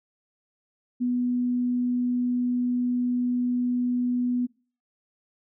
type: tone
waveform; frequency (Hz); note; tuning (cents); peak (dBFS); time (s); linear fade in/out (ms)
sine; 246.3; B3; -5; -22; 1-4.47; 20
effects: noise-tail reverb RT60 0.4 s tail -23 dB re dry